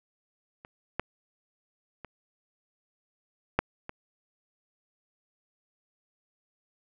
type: clicks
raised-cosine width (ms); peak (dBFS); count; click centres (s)
0.5; -30 / -13 / -26 / -7 / -22; 5; 0.649 / 0.996 / 2.047 / 3.59 / 3.894
effects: none